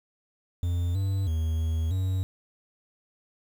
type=tone with pitch steps; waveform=triangle; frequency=87.2 / 97.1 / 80.1 / 80.7 / 93.7 Hz; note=F2 / G2 / E2 / E2 / F#2; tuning=-2 / -16 / -49 / -36 / +22 cents; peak=-22 dBFS; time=0.63-2.23 s; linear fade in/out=0 ms; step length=320 ms; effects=8-bit